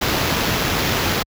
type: noise with sample-and-hold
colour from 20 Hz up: pink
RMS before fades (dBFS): -19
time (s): 0.01-1.23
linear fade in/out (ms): 10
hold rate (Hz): 8820
effects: high-pass 60 Hz 12 dB/octave